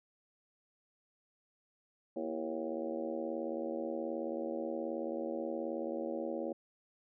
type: harmonic tone with a mistuned harmonic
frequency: 78.7 Hz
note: D#2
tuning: 20 cents sharp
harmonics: 3 / 4 / 5 / 6 / 7 / 8 / 9 / 10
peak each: -43 / -40 / -45 / -44 / -40 / -53 / -49 / -53 dBFS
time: 2.16-6.53 s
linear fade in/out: 5 ms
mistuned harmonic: 4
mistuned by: +80 cents
effects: none

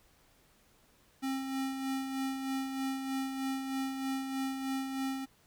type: tone with tremolo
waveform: square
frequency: 267.2 Hz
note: C4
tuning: 36 cents sharp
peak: -32 dBFS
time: 1.22-5.26 s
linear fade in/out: 20 ms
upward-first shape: sine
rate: 3.2 Hz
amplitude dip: 45%
effects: pink hiss -66 dBFS RMS until 5.46 s

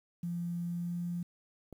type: tone with pitch glide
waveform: sine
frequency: 172.6 to 173.9 Hz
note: F3 to F3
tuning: -20 to -7 cents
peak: -33 dBFS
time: 0.23-1.23 s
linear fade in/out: 5 ms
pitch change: +13 cents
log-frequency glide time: 0.66-0.96 s
type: click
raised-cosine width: 2 ms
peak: -33 dBFS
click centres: 1.727 s
effects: 10-bit

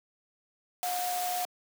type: tone in noise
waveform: sine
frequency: 720 Hz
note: F#5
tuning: 47 cents flat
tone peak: -30 dBFS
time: 0.83-1.45 s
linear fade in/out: 0 ms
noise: white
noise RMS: -36 dBFS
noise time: 0.83-1.45 s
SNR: +3 dB
effects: high-pass 400 Hz 12 dB/octave

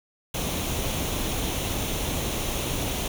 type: noise with comb filter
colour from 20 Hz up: pink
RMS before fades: -28 dBFS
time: 0.34-3.08 s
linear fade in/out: 5 ms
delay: 0.31 ms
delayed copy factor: +0.5
effects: none

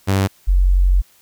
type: tone pair in turn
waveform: sawtooth / sine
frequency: 97.1 / 45.83 Hz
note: G2 / F#1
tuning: -16 / -16 cents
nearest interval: octave + minor second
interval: 1300 cents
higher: first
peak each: -10 dBFS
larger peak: neither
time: 0.07-0.28 / 0.47-1.02 s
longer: second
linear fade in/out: 20 ms
effects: white hiss -53 dBFS RMS until 1.21 s

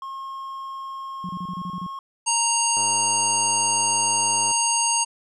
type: tone with pitch glide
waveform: triangle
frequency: 1077 to 1085.1 Hz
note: C6 to C#6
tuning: +50 to -37 cents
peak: -29 dBFS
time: 0.02-1.99 s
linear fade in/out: 2 ms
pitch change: +13 cents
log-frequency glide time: 1.27-1.78 s
type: tone bursts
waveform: sine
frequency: 180 Hz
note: F#3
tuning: 47 cents flat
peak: -29 dBFS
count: 8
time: 1.24-1.865 s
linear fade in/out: 2 ms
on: 51 ms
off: 31 ms
type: harmonic tone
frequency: 930 Hz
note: A#5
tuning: 4 cents flat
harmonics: 1 / 3 / 5 / 7 / 9 / 10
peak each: -24 / -28 / -30 / -24 / -25 / -29 dBFS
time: 2.26-5.05 s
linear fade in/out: 20 ms
type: click train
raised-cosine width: 1 ms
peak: -24 dBFS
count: 198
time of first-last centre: 2.77-4.513 s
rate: 113 Hz
effects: none

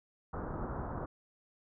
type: low-pass noise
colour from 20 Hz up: pink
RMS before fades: -39 dBFS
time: 0.33-1.06 s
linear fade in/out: 5 ms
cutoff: 1400 Hz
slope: 48 dB/octave
effects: none

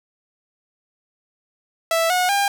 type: tone with pitch steps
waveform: sawtooth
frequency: 659.3 / 727.3 / 802.4 Hz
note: E5 / F#5 / G5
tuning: 0 / -30 / +40 cents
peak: -13 dBFS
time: 1.91-2.48 s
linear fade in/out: 2 ms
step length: 190 ms
effects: none

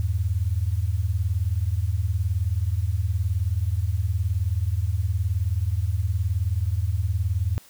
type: beating tone pair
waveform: sine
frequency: 82.41 / 101.41 Hz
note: E2 / G#2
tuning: 0 / -41 cents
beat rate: 19 Hz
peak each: -24 dBFS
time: 0-7.58 s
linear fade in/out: 0 ms
effects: white hiss -52 dBFS RMS until 7.69 s

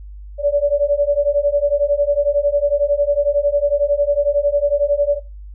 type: beating tone pair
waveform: sine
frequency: 570 / 581 Hz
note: C#5 / D5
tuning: +48 / -19 cents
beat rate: 11 Hz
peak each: -17 / -16 dBFS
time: 0.38-5.2 s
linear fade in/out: 50 ms
effects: noise-tail reverb RT60 0.3 s tail -20 dB re dry + added 50 Hz sine -32 dBFS peak until 5.54 s

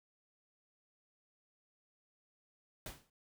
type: noise with exponential decay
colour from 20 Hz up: pink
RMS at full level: -42 dBFS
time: 2.86-3.1 s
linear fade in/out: 2 ms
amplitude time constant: 52 ms
effects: none

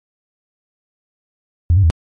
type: tone with pitch steps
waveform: sine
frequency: 85.7 / 98.8 / 81.2 Hz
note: F2 / G2 / E2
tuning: -32 / +14 / -26 cents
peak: -7 dBFS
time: 1.7-1.901 s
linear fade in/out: 0 ms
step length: 67 ms
effects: tanh soft clip ceiling -3 dBFS + MP3 48 kbps

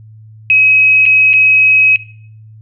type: tone with dropouts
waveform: sine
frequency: 2546 Hz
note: D#7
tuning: 39 cents sharp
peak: -5 dBFS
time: 0.5-1.96 s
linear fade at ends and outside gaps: 1 ms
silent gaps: 1.055-1.062 / 1.332-1.337 s
effects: noise-tail reverb RT60 0.6 s tail -18 dB re dry + added 109 Hz sine -34 dBFS peak until 2.61 s

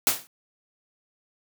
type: noise with exponential decay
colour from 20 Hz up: white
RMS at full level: -17 dBFS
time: 0.07-0.27 s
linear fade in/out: 0 ms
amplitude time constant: 43 ms
effects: high-pass 100 Hz 12 dB/octave

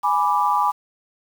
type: chord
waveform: sine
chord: G# diminished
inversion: none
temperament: equal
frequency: 830.6 / 987.8 / 1174.7 Hz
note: G#5 / B5 / D6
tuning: 0 / 0 / 0 cents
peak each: -21 / -20 / -21 dBFS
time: 0.03-0.72 s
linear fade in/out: 20 ms
effects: 7-bit

